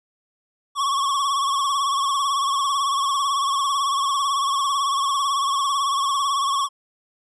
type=tone with vibrato; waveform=square; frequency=1108.7 Hz; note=C#6; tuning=in tune; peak=-20 dBFS; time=0.75-6.69 s; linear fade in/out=50 ms; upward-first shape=triangle; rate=18 Hz; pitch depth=78 cents each way; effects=resampled to 22050 Hz